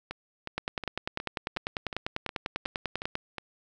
two click trains, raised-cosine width 0.3 ms, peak -19 / -14 dBFS, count 10 / 27, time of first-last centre 0.11-3.383 / 0.58-3.154 s, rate 2.75 / 10.1 Hz, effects none

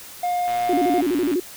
triangle tone, 711 Hz, F5, 31 cents sharp, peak -18 dBFS, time 0.23-1.01 s, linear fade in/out 5 ms
click train, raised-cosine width 0.3 ms, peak -19 dBFS, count 102, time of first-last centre 0.48-1.336 s, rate 118 Hz
sine tone with vibrato, 321 Hz, E4, 46 cents flat, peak -18 dBFS, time 0.69-1.4 s, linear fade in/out 5 ms, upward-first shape square, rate 12 Hz, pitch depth 200 cents each way
effects white hiss -40 dBFS RMS until 1.56 s

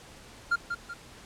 triangle tone with echo, 1396.9 Hz, F6, in tune, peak -20 dBFS, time 0.51-0.56 s, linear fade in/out 10 ms, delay 190 ms, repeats 2, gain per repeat -7 dB, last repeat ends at 0.94 s, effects pink hiss -50 dBFS RMS until 1.25 s + low-pass 9000 Hz 12 dB/octave

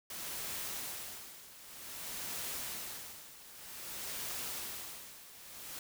white noise with tremolo, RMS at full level -40 dBFS, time 0.1-5.79 s, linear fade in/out 2 ms, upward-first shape sine, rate 0.53 Hz, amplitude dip 80%, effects none

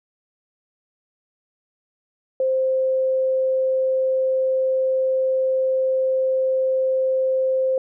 sine tone, 523.3 Hz, C5, in tune, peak -17 dBFS, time 2.4-7.78 s, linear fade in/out 2 ms, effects none

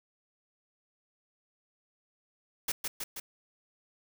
white noise with echo, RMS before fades -31 dBFS, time 2.68-2.72 s, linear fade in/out 5 ms, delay 160 ms, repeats 3, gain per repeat -3 dB, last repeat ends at 3.2 s, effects none

